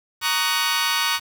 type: chord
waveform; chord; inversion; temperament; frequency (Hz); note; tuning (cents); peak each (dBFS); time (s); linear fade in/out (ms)
15% pulse; D# minor seventh; second; just; 933.4 / 1120.1 / 1244.5 / 1493.4; A#5 / C#6 / D#6 / F#6; +2 / +18 / 0 / +16; -19 / -19 / -21 / -19; 0.21-1.2; 50
effects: 7-bit